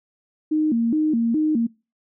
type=tone with vibrato; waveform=sine; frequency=267.1 Hz; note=C4; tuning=36 cents sharp; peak=-17 dBFS; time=0.51-1.67 s; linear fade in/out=10 ms; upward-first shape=square; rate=2.4 Hz; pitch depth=250 cents each way; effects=noise-tail reverb RT60 0.3 s tail -24 dB re dry